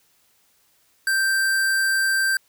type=tone; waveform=square; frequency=1568 Hz; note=G6; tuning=in tune; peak=-19 dBFS; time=1.07-2.37 s; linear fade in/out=2 ms; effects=white hiss -62 dBFS RMS until 2.48 s